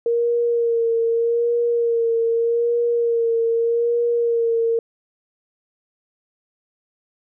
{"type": "tone with vibrato", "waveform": "sine", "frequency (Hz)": 466.2, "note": "A#4", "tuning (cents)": 0, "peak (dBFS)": -16, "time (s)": [0.06, 4.79], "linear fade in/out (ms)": 2, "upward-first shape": "sine", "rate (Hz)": 0.82, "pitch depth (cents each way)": 28, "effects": []}